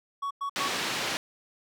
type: tone bursts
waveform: triangle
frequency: 1119 Hz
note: C#6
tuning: 16 cents sharp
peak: -27 dBFS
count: 3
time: 0.22-0.684 s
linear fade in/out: 10 ms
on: 88 ms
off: 100 ms
type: band-pass noise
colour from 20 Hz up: white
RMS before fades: -31 dBFS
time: 0.56-1.17 s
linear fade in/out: 0 ms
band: 150 to 3900 Hz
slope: 12 dB/octave
effects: none